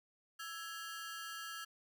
sawtooth ring-modulated tone, 1497 Hz, F#6, 20 cents sharp, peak -37 dBFS, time 0.39-1.65 s, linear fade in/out 10 ms, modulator 168 Hz, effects none

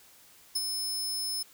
sawtooth tone with ADSR envelope, 5220 Hz, E8, 18 cents flat, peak -23 dBFS, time 0.55-1.43 s, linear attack 10 ms, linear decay 35 ms, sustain -5 dB, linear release 8 ms, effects white hiss -57 dBFS RMS until 1.53 s

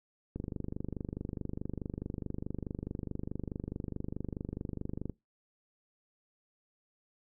click train, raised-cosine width 3 ms, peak -24 dBFS, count 118, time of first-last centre 0.36-5.097 s, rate 24.7 Hz, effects noise-tail reverb RT60 0.2 s tail -22 dB re dry

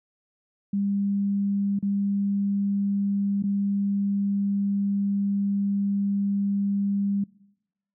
sine tone with dropouts, 200 Hz, G3, 35 cents sharp, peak -22 dBFS, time 0.73-7.24 s, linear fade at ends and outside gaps 5 ms, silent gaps 1.79-1.826 / 3.425-3.437 s, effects noise-tail reverb RT60 0.9 s tail -22 dB re dry

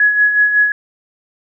sine tone with tremolo, 1682 Hz, G#6, 22 cents sharp, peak -7 dBFS, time 0-0.72 s, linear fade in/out 2 ms, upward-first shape sine, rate 5.4 Hz, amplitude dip 55%, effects none

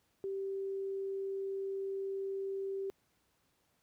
sine tone, 389.6 Hz, G4, 11 cents flat, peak -35 dBFS, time 0.24-2.9 s, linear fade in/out 0 ms, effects pink hiss -75 dBFS RMS until 3.82 s + high-pass 60 Hz 12 dB/octave

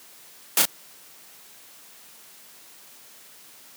white noise with echo, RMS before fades -18 dBFS, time 0.57-0.62 s, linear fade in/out 2 ms, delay 34 ms, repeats 1, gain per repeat -3 dB, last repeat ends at 0.654 s, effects white hiss -49 dBFS RMS until 3.76 s + high-pass 150 Hz 12 dB/octave

